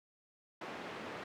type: band-pass noise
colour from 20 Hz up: pink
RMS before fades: -45 dBFS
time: 0.61-1.24 s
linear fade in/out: 5 ms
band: 230 to 2400 Hz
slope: 12 dB/octave
effects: none